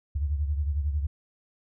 sine beating tone pair, 72 / 83 Hz, D2 / E2, -34 / +12 cents, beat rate 11 Hz, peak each -25 / -33 dBFS, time 0.15-1.07 s, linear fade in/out 10 ms, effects none

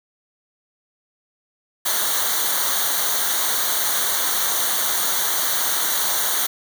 white noise with comb filter, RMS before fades -21 dBFS, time 1.85-6.47 s, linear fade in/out 10 ms, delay 0.39 ms, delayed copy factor -0.8, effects none

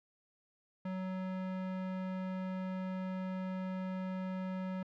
square tone, 186.7 Hz, F#3, 16 cents sharp, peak -37 dBFS, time 0.85-4.83 s, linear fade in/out 5 ms, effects low-pass 2000 Hz 12 dB/octave

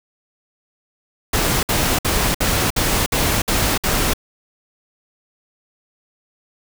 pink noise bursts, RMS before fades -18 dBFS, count 8, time 1.33-4.136 s, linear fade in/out 5 ms, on 300 ms, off 58 ms, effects none

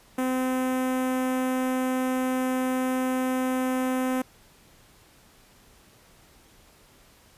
sawtooth tone with notch filter, 257.2 Hz, C4, 30 cents flat, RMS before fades -26 dBFS, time 0.18-4.22 s, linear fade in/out 5 ms, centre 4400 Hz, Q 0.66, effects pink hiss -56 dBFS RMS until 7.37 s + resampled to 32000 Hz

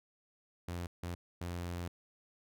sawtooth tone bursts at uneven times, 87.31 Hz, F2, in tune, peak -34 dBFS, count 3, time 0.68-0.87 / 1.03-1.15 / 1.41-1.88 s, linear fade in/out 5 ms, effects none

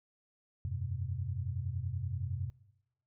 sine chord, F suspended second, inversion none, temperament equal with one note detuned, 87.31 / 98 / 127.53 Hz, F2 / G2 / C3, 0 / 0 / -44 cents, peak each -38 / -38 / -39 dBFS, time 0.65-2.5 s, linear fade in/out 0 ms, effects noise-tail reverb RT60 0.9 s tail -20 dB re dry

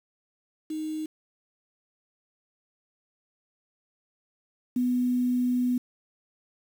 sine tone pair in turn, 311.1 / 247.9 Hz, D#4 / B3, 0 / +7 cents, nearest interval major third, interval 393 cents, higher first, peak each -29 / -22 dBFS, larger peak second, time 0.7-1.06 / 4.76-5.78 s, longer second, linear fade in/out 5 ms, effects 8-bit

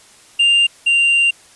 triangle tone pair in turn, 2794 / 2778 Hz, F7 / F7, 0 / -10 cents, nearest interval unison, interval 10 cents, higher first, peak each -8 / -9 dBFS, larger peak first, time 0.39-0.67 / 0.86-1.31 s, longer second, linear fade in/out 10 ms, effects white hiss -46 dBFS RMS until 1.55 s + resampled to 24000 Hz

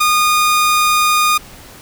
sawtooth tone, 1225 Hz, D#6, 27 cents flat, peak -7 dBFS, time 0-1.38 s, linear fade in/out 10 ms, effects pink hiss -38 dBFS RMS until 1.81 s

